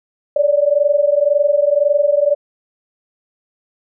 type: tone pair together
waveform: sine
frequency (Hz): 569 / 590.9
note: C#5 / D5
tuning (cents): +45 / +10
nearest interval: minor second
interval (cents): 65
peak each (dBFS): -14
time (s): 0.36-2.35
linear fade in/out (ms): 5
effects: none